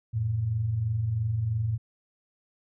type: tone pair together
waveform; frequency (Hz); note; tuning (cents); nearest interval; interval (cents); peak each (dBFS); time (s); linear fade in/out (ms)
sine; 89.48 / 112.5; F2 / A2; +43 / +39; major third; 396; -34 / -25; 0.13-1.78; 20
effects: none